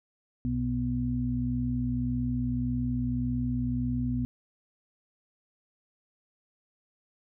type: harmonic tone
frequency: 61.74 Hz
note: B1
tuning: in tune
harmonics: 1 / 2 / 4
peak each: -34 / -31 / -29 dBFS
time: 0.45-4.25 s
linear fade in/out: 0 ms
effects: none